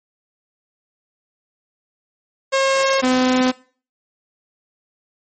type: tone pair in turn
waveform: sawtooth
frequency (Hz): 539 / 255.1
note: C#5 / C4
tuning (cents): -49 / -44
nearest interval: octave + minor second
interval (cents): 1295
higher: first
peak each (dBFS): -10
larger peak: neither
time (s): 2.52-3.02 / 3.02-3.52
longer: neither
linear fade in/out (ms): 20
effects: noise-tail reverb RT60 0.4 s tail -20 dB re dry + MP3 32 kbps